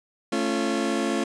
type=chord; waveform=30% pulse; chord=A augmented; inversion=none; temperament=just; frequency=220 / 275 / 343.8 Hz; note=A3 / C#4 / E#4; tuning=0 / -14 / -27 cents; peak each=-25 dBFS; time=0.32-1.24 s; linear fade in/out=5 ms; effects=resampled to 22050 Hz